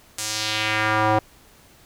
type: tone with band-pass filter sweep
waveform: square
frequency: 108.1 Hz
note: A2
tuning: 30 cents flat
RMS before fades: -22 dBFS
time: 0.18-1.19 s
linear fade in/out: 5 ms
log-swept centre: 8100 to 740 Hz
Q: 1.5
effects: pink hiss -52 dBFS RMS until 1.85 s